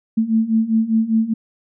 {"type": "beating tone pair", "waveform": "sine", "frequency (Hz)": [220, 225], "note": ["A3", "A3"], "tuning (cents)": [0, 39], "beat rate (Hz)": 5, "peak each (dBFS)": [-19, -16], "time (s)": [0.17, 1.34], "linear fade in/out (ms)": 10, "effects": []}